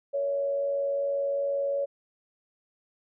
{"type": "tone with frequency modulation", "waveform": "sine", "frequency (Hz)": 560, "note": "C#5", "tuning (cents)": 18, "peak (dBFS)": -25, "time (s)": [0.13, 1.86], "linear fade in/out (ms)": 20, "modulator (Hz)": 97.4, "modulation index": 0.32, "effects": []}